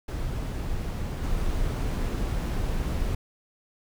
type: noise with level steps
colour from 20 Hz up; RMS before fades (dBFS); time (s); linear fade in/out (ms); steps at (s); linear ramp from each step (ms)
brown; -30 / -27; 0.08-3.15; 5; 1.22; 20
effects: none